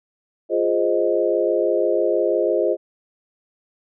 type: chord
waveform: sine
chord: F minor seventh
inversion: none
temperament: equal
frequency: 349.2 / 415.3 / 523.3 / 622.3 Hz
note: F4 / Ab4 / C5 / Eb5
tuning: 0 / 0 / 0 / 0 cents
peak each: -22 dBFS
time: 0.49-2.77 s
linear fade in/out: 50 ms
effects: none